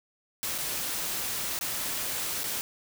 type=noise with dropouts; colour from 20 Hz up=white; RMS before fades=-32 dBFS; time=0.43-2.61 s; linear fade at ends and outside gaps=0 ms; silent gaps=0.58-0.585 / 1.59-1.611 / 2.434-2.44 s; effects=none